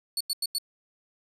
sawtooth tone bursts, 4435 Hz, C#8, in tune, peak -23 dBFS, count 4, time 0.17-0.584 s, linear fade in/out 2 ms, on 36 ms, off 90 ms, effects resampled to 32000 Hz

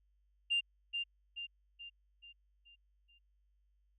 sine tone with echo, 2794 Hz, F7, in tune, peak -28 dBFS, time 0.5-0.61 s, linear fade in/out 20 ms, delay 430 ms, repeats 6, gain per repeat -6 dB, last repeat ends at 3.19 s, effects tanh soft clip ceiling -25 dBFS + added 50 Hz sine -70 dBFS peak until 3.98 s

